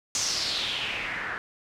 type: noise with low-pass filter sweep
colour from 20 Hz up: white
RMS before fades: -30 dBFS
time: 0.15-1.38 s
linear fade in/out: 0 ms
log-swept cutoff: 6500 to 1500 Hz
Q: 4.2
effects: none